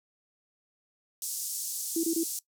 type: band-pass noise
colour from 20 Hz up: pink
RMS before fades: -35 dBFS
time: 1.22-2.39 s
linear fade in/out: 2 ms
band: 6000 to 14000 Hz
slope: 24 dB/octave
type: tone bursts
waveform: sine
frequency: 329.9 Hz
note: E4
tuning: 1 cent sharp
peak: -25 dBFS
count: 3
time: 1.96-2.235 s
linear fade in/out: 5 ms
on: 75 ms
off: 25 ms
effects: noise-tail reverb RT60 0.1 s tail -19 dB re dry